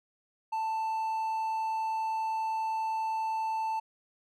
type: tone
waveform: triangle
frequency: 885 Hz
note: A5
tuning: 10 cents sharp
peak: -27 dBFS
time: 0.52-3.8 s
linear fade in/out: 10 ms
effects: none